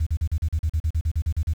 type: tone bursts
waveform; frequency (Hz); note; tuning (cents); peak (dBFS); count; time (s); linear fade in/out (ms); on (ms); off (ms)
sine; 79; D#2; +27; -18; 15; 0-1.536; 10; 66; 39
effects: tanh soft clip ceiling -15 dBFS + 8-bit